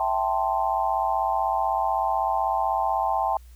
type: chord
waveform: sine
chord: A minor seventh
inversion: second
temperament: equal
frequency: 659.3 / 784 / 880 / 1046.5 Hz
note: E5 / G5 / A5 / C6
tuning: 0 / 0 / 0 / 0 cents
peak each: -29 / -25 / -26 / -29 dBFS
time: 0-3.37 s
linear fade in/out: 2 ms
effects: added 60 Hz sine -44 dBFS peak until 3.55 s + white hiss -60 dBFS RMS until 3.55 s